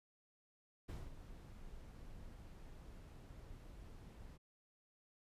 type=noise with ADSR envelope; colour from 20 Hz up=brown; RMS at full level=-45 dBFS; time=0.88-4.38 s; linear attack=16 ms; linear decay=200 ms; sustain=-9 dB; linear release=24 ms; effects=resampled to 32000 Hz